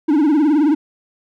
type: tone with vibrato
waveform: triangle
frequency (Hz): 299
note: D4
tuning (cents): +31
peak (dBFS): -9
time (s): 0.08-0.75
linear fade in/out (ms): 10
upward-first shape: triangle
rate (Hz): 19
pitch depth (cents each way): 160
effects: none